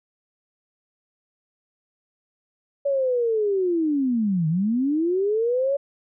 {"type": "linear two-way sweep", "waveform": "sine", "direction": "down then up", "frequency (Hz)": [569, 152.3, 569], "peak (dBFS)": -19, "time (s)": [2.85, 5.77], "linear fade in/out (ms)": 10, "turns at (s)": 4.48, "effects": []}